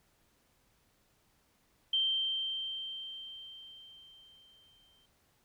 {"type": "tone with exponential decay", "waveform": "sine", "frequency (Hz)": 3136, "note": "G7", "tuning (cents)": 0, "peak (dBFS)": -26, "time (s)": [1.93, 5.06], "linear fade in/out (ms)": 5, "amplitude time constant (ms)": 680, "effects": ["pink hiss -71 dBFS RMS until 5.44 s"]}